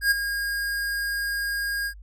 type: tone with ADSR envelope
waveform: square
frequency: 1626 Hz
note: G#6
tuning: 37 cents flat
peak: -16 dBFS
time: 0.01-1.94 s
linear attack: 100 ms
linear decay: 18 ms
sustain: -10 dB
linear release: 78 ms
effects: added 50 Hz sine -41 dBFS peak until 2.02 s